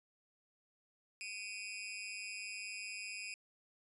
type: tone with amplitude modulation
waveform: sawtooth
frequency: 2489 Hz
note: D#7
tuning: in tune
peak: -35 dBFS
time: 1.21-3.34 s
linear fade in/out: 0 ms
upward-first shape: sine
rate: 205 Hz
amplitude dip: 100%
effects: resampled to 24000 Hz